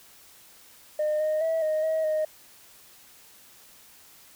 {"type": "tone with pitch steps", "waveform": "sine", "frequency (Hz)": [608, 618, 649, 621, 636, 620], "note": ["D#5", "D#5", "E5", "D#5", "D#5", "D#5"], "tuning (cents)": [-40, -12, -27, -3, 38, -6], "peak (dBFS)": -21, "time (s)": [0.99, 2.25], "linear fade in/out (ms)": 5, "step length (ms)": 210, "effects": ["tanh soft clip ceiling -21 dBFS", "white hiss -53 dBFS RMS until 4.35 s"]}